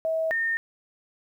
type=tone pair in turn; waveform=sine; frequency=645 / 1825.4 Hz; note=E5 / A#6; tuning=-38 / -37 cents; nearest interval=octave + tritone; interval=1801 cents; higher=second; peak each=-23 dBFS; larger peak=neither; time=0.05-0.31 / 0.31-0.57 s; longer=neither; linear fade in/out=0 ms; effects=10-bit